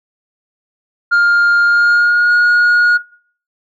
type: tone with pitch glide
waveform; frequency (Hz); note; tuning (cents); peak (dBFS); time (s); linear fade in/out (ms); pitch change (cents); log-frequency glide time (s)
sine; 1406 to 1440.5; F6 to F#6; +11 to -47; -5; 1.11-2.98; 20; +42; 1.64-2.33
effects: noise-tail reverb RT60 0.5 s tail -20 dB re dry + tanh soft clip ceiling -7 dBFS